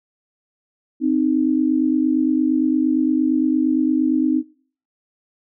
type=tone pair together; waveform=sine; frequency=260.5 / 309.2 Hz; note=C4 / D#4; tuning=-7 / -11 cents; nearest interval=minor third; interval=296 cents; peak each=-18 dBFS; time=1-4.43 s; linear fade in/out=50 ms; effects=noise-tail reverb RT60 0.5 s tail -23 dB re dry